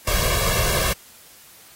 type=noise with comb filter; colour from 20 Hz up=pink; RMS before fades=-21 dBFS; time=0.07-0.93 s; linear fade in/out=5 ms; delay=1.8 ms; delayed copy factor=+1; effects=white hiss -48 dBFS RMS until 1.75 s + AAC 48 kbps